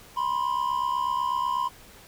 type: tone pair together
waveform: triangle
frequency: 978.4 / 1046.5 Hz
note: B5 / C6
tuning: -16 / 0 cents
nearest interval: minor second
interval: 116 cents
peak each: -25 dBFS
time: 0.16-1.69 s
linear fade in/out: 20 ms
effects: pink hiss -50 dBFS RMS until 2.07 s